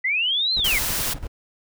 sine linear two-way sweep, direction up then down, 1953 to 4210 to 1953 Hz, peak -19 dBFS, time 0.04-0.79 s, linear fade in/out 10 ms, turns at 0.54 s
brown noise with tremolo, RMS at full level -31 dBFS, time 0.56-1.28 s, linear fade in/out 10 ms, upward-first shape square, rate 12 Hz, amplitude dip 70%
white noise, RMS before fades -25 dBFS, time 0.64-1.14 s, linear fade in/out 10 ms
effects none

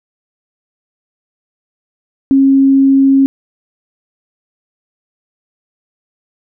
sine tone, 271.4 Hz, C#4, 36 cents flat, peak -5 dBFS, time 2.31-3.26 s, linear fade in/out 0 ms, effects none

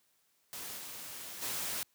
white noise with level steps, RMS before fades -43 / -45 / -37 dBFS, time 0.53-1.83 s, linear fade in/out 0 ms, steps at 0.77 / 1.41 s, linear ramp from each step 20 ms, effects white hiss -73 dBFS RMS until 1.94 s + high-pass 80 Hz 12 dB/octave

